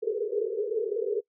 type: band-pass noise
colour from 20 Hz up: pink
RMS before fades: -29 dBFS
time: 0.02-1.21 s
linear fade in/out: 20 ms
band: 410 to 470 Hz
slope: 96 dB/octave
effects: noise-tail reverb RT60 0.1 s tail -24 dB re dry